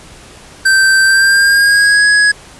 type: tone with pitch glide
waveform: square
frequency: 1559 to 1670.9 Hz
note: G6 to G#6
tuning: -10 to +10 cents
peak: -7 dBFS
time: 0.65-2.32 s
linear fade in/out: 10 ms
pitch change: +120 cents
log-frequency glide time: 1.02-2.07 s
effects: pink hiss -37 dBFS RMS until 2.59 s + resampled to 24000 Hz